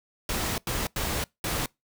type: noise bursts at uneven times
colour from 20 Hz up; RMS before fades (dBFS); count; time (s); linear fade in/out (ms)
pink; -29; 4; 0.29-0.58 / 0.67-0.87 / 0.96-1.24 / 1.44-1.66; 2
effects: noise-tail reverb RT60 0.2 s tail -25 dB re dry